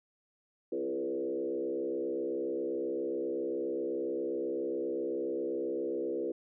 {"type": "tone with frequency modulation", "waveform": "sine", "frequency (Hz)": 411.6, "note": "G#4", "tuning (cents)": -16, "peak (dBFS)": -31, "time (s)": [0.72, 6.32], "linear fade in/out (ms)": 5, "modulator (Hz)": 67.5, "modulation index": 1.6, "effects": []}